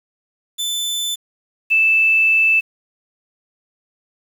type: tone pair in turn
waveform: sawtooth / sine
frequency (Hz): 3520 / 2637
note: A7 / E7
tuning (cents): 0 / 0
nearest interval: perfect fourth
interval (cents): 500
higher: first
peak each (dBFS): -17 / -11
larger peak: second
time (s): 0.58-1.16 / 1.7-2.61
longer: second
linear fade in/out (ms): 20
effects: 7-bit